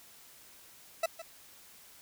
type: tone with echo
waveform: 40% pulse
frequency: 659.3 Hz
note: E5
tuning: in tune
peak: -26 dBFS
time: 1.03-1.06 s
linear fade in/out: 5 ms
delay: 160 ms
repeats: 1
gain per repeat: -14 dB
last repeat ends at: 1.22 s
effects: white hiss -56 dBFS RMS until 2.01 s